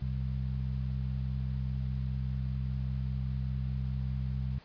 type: harmonic tone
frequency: 65 Hz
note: C2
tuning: 11 cents flat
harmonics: 1 / 2 / 3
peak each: -34 / -33 / -42 dBFS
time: 0.01-4.59 s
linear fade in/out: 10 ms
effects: pink hiss -57 dBFS RMS until 4.64 s + resampled to 11025 Hz